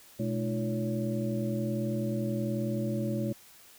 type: tone cluster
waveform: sine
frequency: 122.9 / 214.1 / 304.4 / 343.1 / 562 Hz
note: B2 / A3 / D#4 / F4 / C#5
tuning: -8 / -47 / -38 / -31 / +24 cents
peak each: -33 / -32 / -39 / -37 / -37 dBFS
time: 0.19-3.33 s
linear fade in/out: 10 ms
effects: white hiss -55 dBFS RMS until 3.78 s